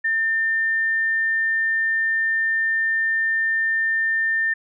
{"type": "tone", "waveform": "sine", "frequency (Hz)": 1800, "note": "A6", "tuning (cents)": 39, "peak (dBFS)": -18, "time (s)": [0.04, 4.54], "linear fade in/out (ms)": 10, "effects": []}